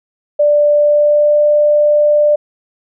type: tone with pitch glide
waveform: sine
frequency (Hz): 589 to 593.8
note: D5 to D5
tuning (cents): +5 to +19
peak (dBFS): -7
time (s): 0.39-2.36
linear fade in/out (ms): 10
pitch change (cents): +14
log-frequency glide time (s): 0.72-1.42
effects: none